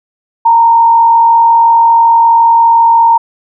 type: tone with frequency modulation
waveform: sine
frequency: 923 Hz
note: A#5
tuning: 17 cents flat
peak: -3 dBFS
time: 0.45-3.18 s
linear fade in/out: 10 ms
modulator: 45.5 Hz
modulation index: 0.34
effects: none